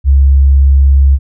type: tone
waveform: sine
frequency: 68.5 Hz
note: C#2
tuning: 20 cents flat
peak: -3 dBFS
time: 0.04-1.19 s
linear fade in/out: 50 ms
effects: none